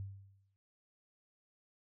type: tone with exponential decay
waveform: sine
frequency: 98 Hz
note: G2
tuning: in tune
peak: -38 dBFS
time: 0-0.56 s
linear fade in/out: 0 ms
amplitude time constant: 120 ms
effects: none